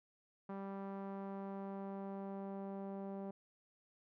sawtooth tone with low-pass filter sweep, 196 Hz, G3, in tune, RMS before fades -45 dBFS, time 0.49-3.31 s, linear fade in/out 5 ms, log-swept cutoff 1100 to 710 Hz, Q 1.5, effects none

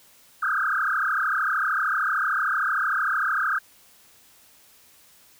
sine tone with frequency modulation, 1419 Hz, F6, 27 cents sharp, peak -21 dBFS, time 0.42-3.59 s, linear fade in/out 10 ms, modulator 33.2 Hz, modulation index 5.9, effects white hiss -55 dBFS RMS until 5.39 s

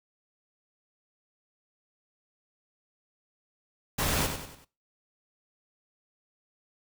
pink noise with echo, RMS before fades -28 dBFS, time 3.98-4.27 s, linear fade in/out 10 ms, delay 95 ms, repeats 4, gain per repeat -7 dB, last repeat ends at 4.65 s, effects noise-tail reverb RT60 0.3 s tail -20 dB re dry

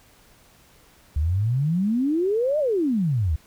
sine exponential two-way sweep, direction up then down, 70.2 to 627 to 70.2 Hz, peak -19 dBFS, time 1.16-3.36 s, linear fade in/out 5 ms, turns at 2.59 s, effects pink hiss -55 dBFS RMS until 3.46 s

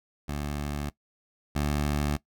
15% pulse tone pair in turn, 72.8 / 73.22 Hz, D2 / D2, -15 / -5 cents, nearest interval unison, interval 10 cents, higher second, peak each -24 / -19 dBFS, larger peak second, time 0.28-0.9 / 1.55-2.17 s, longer neither, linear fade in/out 10 ms, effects noise-tail reverb RT60 0.1 s tail -19 dB re dry

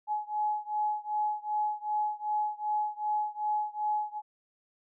sine beating tone pair, 844 / 846.6 Hz, G#5 / G#5, +28 / +33 cents, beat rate 2.6 Hz, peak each -31 / -32 dBFS, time 0.07-4.22 s, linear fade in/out 50 ms, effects none

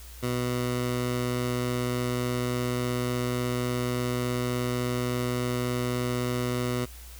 15% pulse tone, 123.47 Hz, B2, in tune, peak -20 dBFS, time 0.22-6.86 s, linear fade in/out 20 ms, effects added 60 Hz sine -43 dBFS peak until 7.19 s + white hiss -49 dBFS RMS until 7.19 s

